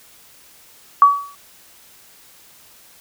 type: tone with exponential decay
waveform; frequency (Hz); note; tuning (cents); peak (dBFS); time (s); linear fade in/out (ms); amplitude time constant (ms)
sine; 1137; C#6; +44; -3; 1.02-1.35; 1; 70
effects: white hiss -48 dBFS RMS until 3 s